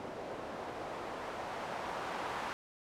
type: noise with low-pass filter sweep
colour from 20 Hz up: blue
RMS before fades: -41 dBFS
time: 0-2.53 s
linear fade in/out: 0 ms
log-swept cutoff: 550 to 1000 Hz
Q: 1.1
effects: none